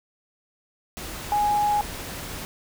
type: tone in noise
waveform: sine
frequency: 830.6 Hz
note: G#5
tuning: in tune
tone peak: -19 dBFS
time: 1.32-1.81 s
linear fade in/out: 0 ms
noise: pink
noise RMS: -35 dBFS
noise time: 0.97-2.45 s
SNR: +13 dB
effects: none